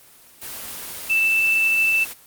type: tone in noise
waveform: sine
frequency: 2651 Hz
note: E7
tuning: 9 cents sharp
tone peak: -15 dBFS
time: 1.09-2.05 s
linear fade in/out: 20 ms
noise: white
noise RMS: -33 dBFS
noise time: 0.41-2.14 s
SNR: +15 dB
effects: white hiss -49 dBFS RMS until 2.26 s + Opus 24 kbps